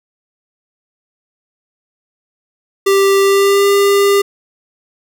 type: tone with pitch glide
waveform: square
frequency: 392.8 to 400.4 Hz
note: G4 to G4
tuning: +4 to +37 cents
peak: -9 dBFS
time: 2.86-4.22 s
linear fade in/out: 10 ms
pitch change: +33 cents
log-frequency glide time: 3.21-3.67 s
effects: none